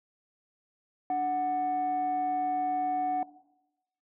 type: tone pair together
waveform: sine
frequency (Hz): 293.7 / 740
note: D4 / F#5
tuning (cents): 0 / 0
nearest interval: octave + major third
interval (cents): 1600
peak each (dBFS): -34 / -25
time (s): 1.1-3.23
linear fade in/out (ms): 2
effects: noise-tail reverb RT60 0.9 s tail -18 dB re dry + tanh soft clip ceiling -23 dBFS